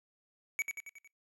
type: tone with echo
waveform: square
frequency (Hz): 2264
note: C#7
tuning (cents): +36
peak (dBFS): -30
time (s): 0.59-0.62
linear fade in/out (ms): 0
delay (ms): 91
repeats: 5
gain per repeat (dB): -5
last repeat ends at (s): 1.075
effects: noise-tail reverb RT60 0.2 s tail -26 dB re dry + low-pass 12000 Hz 12 dB/octave